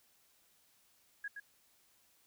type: tone with echo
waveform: sine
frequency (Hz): 1657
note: G#6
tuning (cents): -4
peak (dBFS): -38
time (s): 1.24-1.28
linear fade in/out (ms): 5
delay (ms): 120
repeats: 1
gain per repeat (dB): -5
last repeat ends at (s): 1.4
effects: white hiss -70 dBFS RMS until 2.26 s